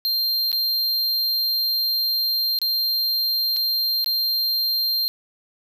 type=tone with dropouts; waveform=square; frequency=4180 Hz; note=C8; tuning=2 cents flat; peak=-20 dBFS; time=0.05-5.08 s; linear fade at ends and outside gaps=0 ms; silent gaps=0.517-0.528 / 2.588-2.616 / 3.564-3.568 / 4.044-4.061 s; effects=none